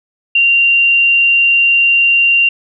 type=tone with frequency modulation; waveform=sine; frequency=2770 Hz; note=F7; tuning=15 cents flat; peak=-7 dBFS; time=0.35-2.49 s; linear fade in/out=5 ms; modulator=33.6 Hz; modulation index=0.26; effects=none